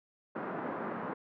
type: band-pass noise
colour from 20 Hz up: pink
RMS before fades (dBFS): -38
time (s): 0.35-1.14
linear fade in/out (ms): 10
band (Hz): 190 to 1500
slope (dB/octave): 24
effects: none